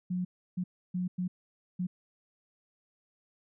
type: tone bursts at uneven times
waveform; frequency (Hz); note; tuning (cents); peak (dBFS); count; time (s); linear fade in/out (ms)
sine; 180.9; F#3; -39; -29; 5; 0.1-0.25 / 0.57-0.64 / 0.94-1.08 / 1.18-1.28 / 1.79-1.87; 10
effects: none